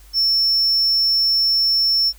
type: tone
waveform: triangle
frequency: 5400 Hz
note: E8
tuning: 41 cents sharp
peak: -13 dBFS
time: 0.13-2.13 s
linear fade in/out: 50 ms
effects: added 50 Hz sine -43 dBFS peak until 2.18 s + white hiss -51 dBFS RMS until 2.18 s